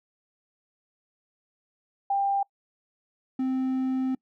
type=tone pair in turn; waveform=sine / triangle; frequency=794 / 260.7 Hz; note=G5 / C4; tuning=+22 / -6 cents; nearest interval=octave + perfect fifth; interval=1928 cents; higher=first; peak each=-22 dBFS; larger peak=neither; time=2.1-2.43 / 3.39-4.15 s; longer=second; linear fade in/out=5 ms; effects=noise-tail reverb RT60 0.1 s tail -25 dB re dry